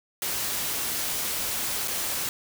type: noise with dropouts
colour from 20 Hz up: white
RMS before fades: -29 dBFS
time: 0.22-2.29 s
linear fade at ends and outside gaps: 1 ms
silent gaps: 1.876-1.881 s
effects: none